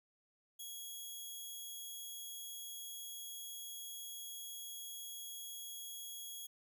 10% pulse tone, 3322 Hz, G#7, in tune, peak -37 dBFS, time 0.59-6.47 s, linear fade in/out 10 ms, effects none

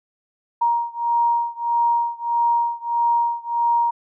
sine beating tone pair, 940 / 941.6 Hz, A#5 / A#5, +14 / +17 cents, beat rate 1.6 Hz, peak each -20 / -21 dBFS, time 0.61-3.91 s, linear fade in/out 10 ms, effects none

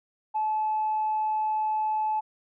sine tone, 863 Hz, A5, 34 cents flat, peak -23 dBFS, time 0.34-2.21 s, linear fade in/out 20 ms, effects tanh soft clip ceiling -19 dBFS

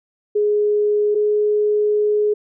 sine tone pair in turn, 417.3 / 419.7 Hz, G#4 / G#4, +8 / +18 cents, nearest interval unison, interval 10 cents, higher second, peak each -14 dBFS, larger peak neither, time 0.35-1.15 / 1.15-2.34 s, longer second, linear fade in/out 10 ms, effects none

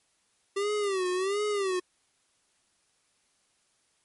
square tone with vibrato, 390 Hz, G4, 9 cents flat, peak -27 dBFS, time 0.56-1.8 s, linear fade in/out 10 ms, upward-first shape sine, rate 1.4 Hz, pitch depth 130 cents each way, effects white hiss -70 dBFS RMS until 4.04 s + MP3 48 kbps

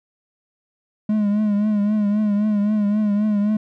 triangle tone with vibrato, 208.7 Hz, G#3, 9 cents sharp, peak -14 dBFS, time 1.09-3.57 s, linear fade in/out 5 ms, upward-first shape triangle, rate 3.8 Hz, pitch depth 64 cents each way, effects none

